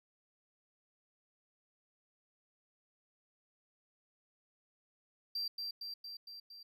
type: tone with echo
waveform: triangle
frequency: 4712 Hz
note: D8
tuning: 5 cents sharp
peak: -34 dBFS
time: 5.35-5.48 s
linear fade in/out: 5 ms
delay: 230 ms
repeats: 5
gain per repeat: -3 dB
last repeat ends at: 6.63 s
effects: none